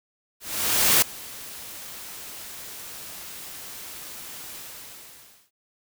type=noise with ADSR envelope; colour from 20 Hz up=white; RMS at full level=-17 dBFS; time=0.4-5.51 s; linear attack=620 ms; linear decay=4 ms; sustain=-22 dB; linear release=950 ms; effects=none